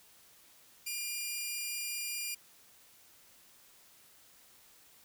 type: tone pair together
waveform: 10% pulse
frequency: 2405 / 2845 Hz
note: D7 / F7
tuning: +41 / +31 cents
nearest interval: minor third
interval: 290 cents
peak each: -27 / -37 dBFS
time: 0.86-2.35 s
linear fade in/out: 10 ms
effects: white hiss -61 dBFS RMS until 5.04 s